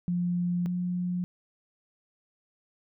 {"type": "tone pair in turn", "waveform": "sine", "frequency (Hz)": [176.1, 178.56], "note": ["F3", "F3"], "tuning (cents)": [15, 39], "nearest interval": "unison", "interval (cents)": 24, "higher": "second", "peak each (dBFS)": [-25, -27], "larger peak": "first", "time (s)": [[0.08, 0.66], [0.66, 1.24]], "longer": "neither", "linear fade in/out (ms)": 0, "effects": []}